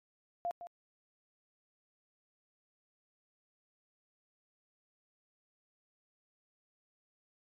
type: tone with echo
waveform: sine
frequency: 695 Hz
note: F5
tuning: 9 cents flat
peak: -32 dBFS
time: 0.45-0.51 s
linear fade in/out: 0 ms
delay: 160 ms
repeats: 1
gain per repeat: -11 dB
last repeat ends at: 0.67 s
effects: MP3 64 kbps